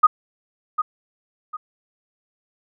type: tone with echo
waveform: sine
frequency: 1244 Hz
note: D#6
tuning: 1 cent flat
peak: -7 dBFS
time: 0.03-0.07 s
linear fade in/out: 10 ms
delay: 750 ms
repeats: 2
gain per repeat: -10 dB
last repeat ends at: 1.57 s
effects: none